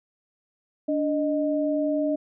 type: tone pair together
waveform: sine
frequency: 291.4 / 617.8 Hz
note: D4 / D#5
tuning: -13 / -12 cents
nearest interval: octave + minor second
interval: 1301 cents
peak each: -24 / -25 dBFS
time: 0.88-2.16 s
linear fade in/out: 10 ms
effects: none